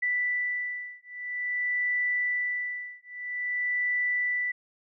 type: beating tone pair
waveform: sine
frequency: 1975.5 / 1976 Hz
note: B6 / B6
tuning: 0 / 0 cents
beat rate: 0.5 Hz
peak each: -30 dBFS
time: 0.02-4.52 s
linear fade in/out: 10 ms
effects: none